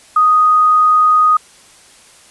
sine tone, 1245 Hz, D#6, 1 cent sharp, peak -7 dBFS, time 0.16-1.37 s, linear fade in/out 5 ms, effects white hiss -44 dBFS RMS until 2.3 s + resampled to 24000 Hz

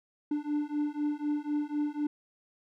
triangle beating tone pair, 293.7 / 297.7 Hz, D4 / D4, 0 / +24 cents, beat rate 4 Hz, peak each -30 dBFS, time 0.31-2.07 s, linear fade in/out 5 ms, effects none

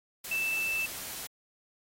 sine tone in noise, 2646 Hz, E7, 6 cents sharp, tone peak -28 dBFS, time 0.31-0.86 s, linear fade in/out 5 ms, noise white, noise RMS -40 dBFS, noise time 0.24-1.27 s, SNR +9 dB, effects AAC 48 kbps

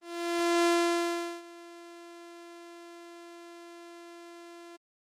sawtooth tone with ADSR envelope, 342.4 Hz, F4, 34 cents flat, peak -18 dBFS, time 0.01-4.77 s, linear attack 640 ms, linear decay 770 ms, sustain -24 dB, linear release 14 ms, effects low-pass 10000 Hz 12 dB/octave + Opus 24 kbps

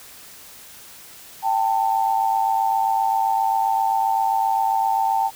sine tone pair together, 784 / 891.6 Hz, G5 / A5, 0 / +23 cents, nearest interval major second, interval 223 cents, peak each -20 dBFS, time 1.42-5.31 s, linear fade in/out 50 ms, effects white hiss -43 dBFS RMS until 5.35 s

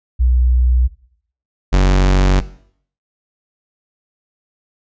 sine / 45% pulse tone pair in turn, 61.74 / 47.01 Hz, B1 / F#1, 0 / +28 cents, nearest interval perfect fourth, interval 472 cents, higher first, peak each -10 / -8 dBFS, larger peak second, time 0.19-0.88 / 1.72-2.41 s, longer neither, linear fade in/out 20 ms, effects noise-tail reverb RT60 0.6 s tail -17 dB re dry + resampled to 16000 Hz

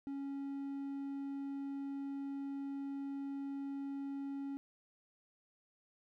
triangle tone, 277.2 Hz, C#4, in tune, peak -37 dBFS, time 0.07-4.57 s, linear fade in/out 0 ms, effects none

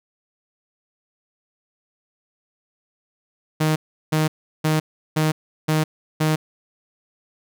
sawtooth tone bursts, 155.7 Hz, D#3, 2 cents sharp, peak -13 dBFS, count 6, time 3.6-6.36 s, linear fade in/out 10 ms, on 160 ms, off 360 ms, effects none

